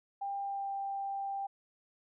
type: tone with pitch glide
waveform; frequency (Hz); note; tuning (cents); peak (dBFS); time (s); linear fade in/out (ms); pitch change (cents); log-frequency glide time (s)
sine; 796 to 789.6; G5 to G5; +26 to +12; -34; 0.21-1.47; 10; -14; 0.42-0.7
effects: none